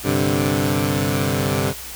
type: chord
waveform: 15% pulse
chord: G suspended fourth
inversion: none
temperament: equal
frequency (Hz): 98 / 130.81 / 146.83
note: G2 / C3 / D3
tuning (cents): 0 / 0 / 0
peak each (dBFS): -16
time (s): 0.03-1.74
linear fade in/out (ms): 50
effects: added 60 Hz sine -41 dBFS peak until 1.95 s + white hiss -34 dBFS RMS until 1.95 s